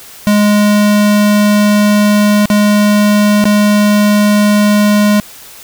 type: tone with dropouts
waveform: square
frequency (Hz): 207.7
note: G#3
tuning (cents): 0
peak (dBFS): -7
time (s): 0.27-5.2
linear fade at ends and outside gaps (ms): 0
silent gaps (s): 2.456-2.501 / 3.441-3.454
effects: white hiss -34 dBFS RMS until 5.63 s